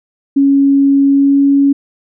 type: tone with pitch glide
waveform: sine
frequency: 277.2 to 279.1 Hz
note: C#4 to C#4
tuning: 0 to +12 cents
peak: -6 dBFS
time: 0.36-1.73 s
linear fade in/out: 10 ms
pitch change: +12 cents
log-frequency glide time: 1.06-1.4 s
effects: none